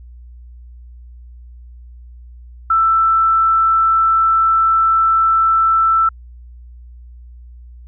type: tone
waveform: sine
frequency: 1328 Hz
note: E6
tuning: 12 cents sharp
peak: -10 dBFS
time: 2.7-6.09 s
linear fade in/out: 5 ms
effects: added 60 Hz sine -35 dBFS peak until 7.87 s